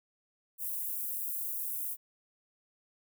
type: high-pass noise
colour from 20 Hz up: white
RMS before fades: -36 dBFS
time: 0.58-1.97 s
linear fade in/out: 50 ms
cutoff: 11000 Hz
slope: 24 dB/octave
effects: none